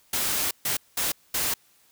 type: noise bursts at uneven times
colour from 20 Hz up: white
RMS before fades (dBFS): -26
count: 4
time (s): 0.13-0.51 / 0.65-0.77 / 0.97-1.12 / 1.34-1.54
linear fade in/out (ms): 5
effects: white hiss -61 dBFS RMS until 1.91 s

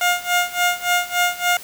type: tone with tremolo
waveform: 15% pulse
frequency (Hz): 710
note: F5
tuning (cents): +28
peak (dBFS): -8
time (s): 0.01-1.57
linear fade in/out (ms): 2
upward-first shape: sine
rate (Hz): 3.5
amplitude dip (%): 90
effects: white hiss -38 dBFS RMS until 1.63 s

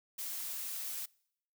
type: noise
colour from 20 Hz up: blue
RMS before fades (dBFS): -40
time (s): 0.18-1.06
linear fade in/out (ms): 10
effects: noise-tail reverb RT60 0.7 s tail -25 dB re dry

